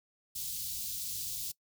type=band-stop noise; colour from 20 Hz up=white; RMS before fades=-38 dBFS; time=0.35-1.52 s; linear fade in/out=10 ms; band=160 to 3600 Hz; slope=24 dB/octave; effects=noise-tail reverb RT60 0.1 s tail -22 dB re dry